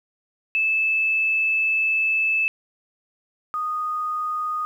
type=tone pair in turn; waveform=sine; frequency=2621 / 1236.9 Hz; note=E7 / D#6; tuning=-11 / -11 cents; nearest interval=octave + minor second; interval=1300 cents; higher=first; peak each=-18 / -23 dBFS; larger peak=first; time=0.55-2.48 / 3.54-4.65 s; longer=first; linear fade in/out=0 ms; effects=9-bit